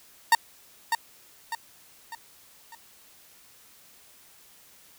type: tone with echo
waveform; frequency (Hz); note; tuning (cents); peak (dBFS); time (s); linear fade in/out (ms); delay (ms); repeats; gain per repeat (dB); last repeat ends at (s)
30% pulse; 919; A#5; -25; -12; 0.32-0.35; 2; 600; 4; -7; 2.75
effects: white hiss -55 dBFS RMS until 4.98 s